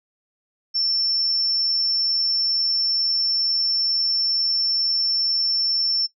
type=tone with amplitude modulation; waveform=sine; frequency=5390 Hz; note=E8; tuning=38 cents sharp; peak=-18 dBFS; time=0.74-6.07 s; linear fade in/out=20 ms; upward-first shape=sine; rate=82.2 Hz; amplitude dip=25%; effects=noise-tail reverb RT60 0.1 s tail -17 dB re dry